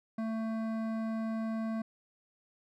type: tone with hard clipping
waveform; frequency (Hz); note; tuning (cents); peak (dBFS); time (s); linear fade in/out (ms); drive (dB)
sine; 222.8; A3; +22; -34; 0.18-1.82; 5; 13
effects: none